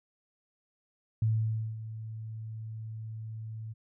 sine tone with ADSR envelope, 110.5 Hz, A2, 8 cents sharp, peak -23 dBFS, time 1.22-3.74 s, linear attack 3 ms, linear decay 540 ms, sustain -14 dB, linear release 23 ms, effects none

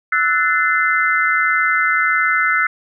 sine chord, F# half-diminished seventh, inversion third, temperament equal with one note detuned, 1318.5 / 1480 / 1760 / 2068 Hz, E6 / F#6 / A6 / C7, 0 / 0 / 0 / -21 cents, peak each -19 / -18 / -21 / -18 dBFS, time 0.12-2.67 s, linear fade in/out 5 ms, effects none

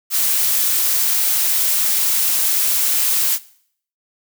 blue noise, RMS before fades -17 dBFS, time 0.1-3.39 s, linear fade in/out 50 ms, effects noise-tail reverb RT60 0.6 s tail -19 dB re dry

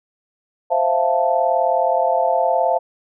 sine chord, F major seventh, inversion second, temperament equal, 523.3 / 659.3 / 698.5 / 880 Hz, C5 / E5 / F5 / A5, 0 / 0 / 0 / 0 cents, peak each -21 / -20 / -19 / -21 dBFS, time 0.7-2.79 s, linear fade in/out 20 ms, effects none

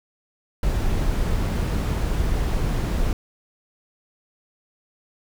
brown noise, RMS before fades -22 dBFS, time 0.63-3.13 s, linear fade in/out 2 ms, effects none

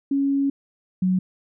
sine tone pair in turn, 277.2 / 185.01 Hz, C#4 / F#3, 0 / 0 cents, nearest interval perfect fifth, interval 700 cents, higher first, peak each -18 / -17 dBFS, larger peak second, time 0.11-0.5 / 1.02-1.19 s, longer first, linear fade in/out 5 ms, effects none

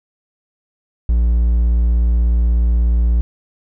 triangle tone, 58.27 Hz, A#1, in tune, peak -9 dBFS, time 1.09-3.21 s, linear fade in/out 0 ms, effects none

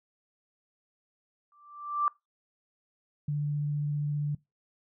sine tone with exponential growth, 1174.7 Hz, D6, in tune, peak -21 dBFS, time 1.52-2.08 s, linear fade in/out 1 ms, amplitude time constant 120 ms
sine tone with vibrato, 146.83 Hz, D3, in tune, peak -27 dBFS, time 3.28-4.35 s, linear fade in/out 5 ms, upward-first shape triangle, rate 15 Hz, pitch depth 10 cents each way
effects noise-tail reverb RT60 0.2 s tail -22 dB re dry

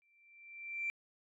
sine tone with exponential growth, 2350 Hz, D7, 1 cent sharp, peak -32 dBFS, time 0.02-0.9 s, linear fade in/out 0 ms, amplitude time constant 190 ms, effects tanh soft clip ceiling -28 dBFS

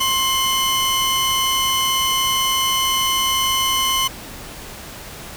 sawtooth tone pair together, 1059 / 2994 Hz, C6 / F#7, +21 / +20 cents, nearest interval octave + tritone, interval 1799 cents, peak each -16 dBFS, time 0-4.08 s, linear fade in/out 10 ms, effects pink hiss -35 dBFS RMS until 5.36 s

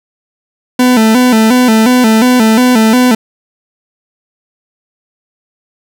40% pulse tone with vibrato, 235.2 Hz, A#3, 16 cents sharp, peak -4 dBFS, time 0.79-3.15 s, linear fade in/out 5 ms, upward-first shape square, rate 2.8 Hz, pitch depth 110 cents each way, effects none

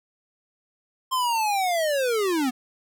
square linear sweep, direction down, 1054 to 240.6 Hz, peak -22 dBFS, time 1.11-2.51 s, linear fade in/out 20 ms, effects none

